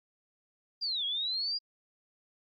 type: linear two-way sweep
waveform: sine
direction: down then up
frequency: 4876 to 3253 to 4876 Hz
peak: -30 dBFS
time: 0.81-1.59 s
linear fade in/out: 20 ms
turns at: 1.05 s
effects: AAC 64 kbps